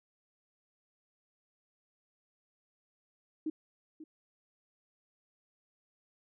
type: tone with echo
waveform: sine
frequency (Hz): 312.4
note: D#4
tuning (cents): +7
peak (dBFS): -31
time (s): 3.46-3.5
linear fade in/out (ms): 5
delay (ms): 540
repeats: 1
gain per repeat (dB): -14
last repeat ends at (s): 4.04
effects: none